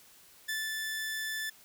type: tone with ADSR envelope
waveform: sawtooth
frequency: 1753 Hz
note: A6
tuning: 7 cents flat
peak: -28 dBFS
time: 0.48-1.5 s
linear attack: 13 ms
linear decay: 200 ms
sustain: -2 dB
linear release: 7 ms
effects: white hiss -58 dBFS RMS until 1.64 s